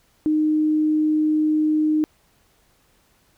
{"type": "tone", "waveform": "sine", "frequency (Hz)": 307.7, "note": "D#4", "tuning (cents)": -19, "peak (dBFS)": -16, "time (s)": [0.26, 2.04], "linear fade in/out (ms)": 0, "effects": ["pink hiss -61 dBFS RMS until 3.37 s"]}